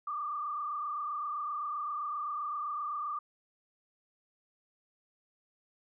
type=tone with frequency modulation; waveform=sine; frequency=1188 Hz; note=D6; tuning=20 cents sharp; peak=-33 dBFS; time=0.07-3.19 s; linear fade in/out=5 ms; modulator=27.7 Hz; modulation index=1.5; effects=none